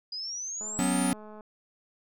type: exponential sweep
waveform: sine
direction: up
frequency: 4874 to 9900 Hz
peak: -33 dBFS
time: 0.12-1.12 s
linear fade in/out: 5 ms
type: click train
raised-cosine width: 1 ms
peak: -34 dBFS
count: 171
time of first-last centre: 0.61-1.408 s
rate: 213 Hz
type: chord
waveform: square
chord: F# suspended fourth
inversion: none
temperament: equal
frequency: 185 / 246.9 / 277.2 Hz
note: F#3 / B3 / C#4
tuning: 0 / 0 / 0 cents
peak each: -30 dBFS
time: 0.79-1.13 s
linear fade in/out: 0 ms
effects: none